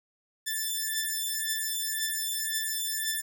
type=beating tone pair; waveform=5% pulse; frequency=1760 / 1761.9 Hz; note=A6 / A6; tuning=0 / +2 cents; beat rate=1.9 Hz; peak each=-21 dBFS; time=0.46-3.22 s; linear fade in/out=20 ms; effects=none